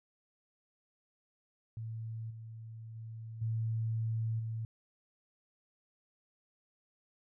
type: tone with level steps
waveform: sine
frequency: 112.5 Hz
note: A2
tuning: 39 cents sharp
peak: -38 / -44 / -42 / -31 / -35 dBFS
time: 1.77-4.65 s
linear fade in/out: 0 ms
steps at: 2.3 / 2.95 / 3.41 / 4.39 s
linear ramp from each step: 10 ms
effects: none